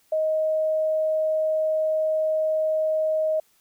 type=tone; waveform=sine; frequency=627 Hz; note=D#5; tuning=13 cents sharp; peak=-20 dBFS; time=0.12-3.4 s; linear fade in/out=5 ms; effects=white hiss -63 dBFS RMS until 3.6 s